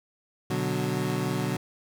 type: chord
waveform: 25% pulse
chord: B minor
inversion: none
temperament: equal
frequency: 123.47 / 146.83 / 185 Hz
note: B2 / D3 / F#3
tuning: 0 / 0 / 0 cents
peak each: -27 dBFS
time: 0.5-1.57 s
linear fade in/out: 5 ms
effects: none